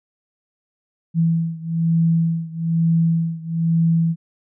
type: beating tone pair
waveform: sine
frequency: 164.81 / 165.91 Hz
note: E3 / E3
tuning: 0 / +11 cents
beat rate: 1.1 Hz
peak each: -18 / -20 dBFS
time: 1.14-4.16 s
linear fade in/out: 50 ms
effects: none